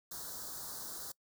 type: band-stop noise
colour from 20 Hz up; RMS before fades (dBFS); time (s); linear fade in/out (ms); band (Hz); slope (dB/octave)
white; -44; 0.11-1.12; 5; 1600 to 3900; 48
effects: noise-tail reverb RT60 0.1 s tail -23 dB re dry